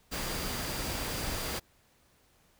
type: tone in noise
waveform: sine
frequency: 4754 Hz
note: D8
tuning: 20 cents sharp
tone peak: -45 dBFS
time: 0.11-1.6 s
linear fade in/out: 20 ms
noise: pink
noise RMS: -35 dBFS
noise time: 0.11-1.6 s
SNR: -13 dB
effects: pink hiss -66 dBFS RMS until 2.59 s